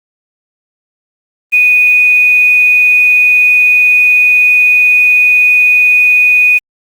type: tone with quantisation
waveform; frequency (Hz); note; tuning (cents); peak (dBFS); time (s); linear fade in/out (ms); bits
sine; 2479; D#7; -7; -4; 1.52-6.59; 20; 5
effects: Opus 32 kbps